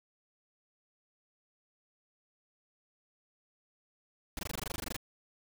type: noise bursts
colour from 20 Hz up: pink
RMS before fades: -37 dBFS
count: 15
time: 4.37-4.965 s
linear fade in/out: 2 ms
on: 21 ms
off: 20 ms
effects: none